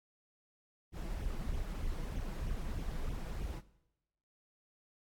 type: noise with flanger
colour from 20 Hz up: brown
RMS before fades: -38 dBFS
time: 0.92-3.62 s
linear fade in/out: 50 ms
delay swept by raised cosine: 0.32 to 6.22 ms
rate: 3.2 Hz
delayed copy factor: +0.85
effects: noise-tail reverb RT60 0.9 s tail -18 dB re dry + AAC 64 kbps